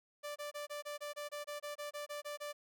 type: tone bursts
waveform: sawtooth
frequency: 587.3 Hz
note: D5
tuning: in tune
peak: -37 dBFS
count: 15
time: 0.23-2.53 s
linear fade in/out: 20 ms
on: 130 ms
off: 25 ms
effects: none